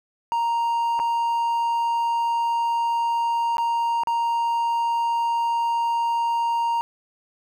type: tone with dropouts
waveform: triangle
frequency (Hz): 932.3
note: A#5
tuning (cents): 0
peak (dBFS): -18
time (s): 0.32-6.81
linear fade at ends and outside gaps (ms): 0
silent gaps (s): 0.992-0.999 / 3.57-3.582 / 4.035-4.072
effects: none